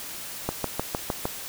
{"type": "click train", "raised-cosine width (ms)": 1, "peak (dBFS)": -11, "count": 6, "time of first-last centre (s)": [0.49, 1.255], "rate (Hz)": 6.54, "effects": ["white hiss -37 dBFS RMS until 1.48 s"]}